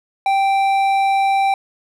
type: tone with hard clipping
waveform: triangle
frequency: 783 Hz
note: G5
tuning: 2 cents flat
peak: -15 dBFS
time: 0.26-1.54 s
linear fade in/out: 2 ms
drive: 12 dB
effects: none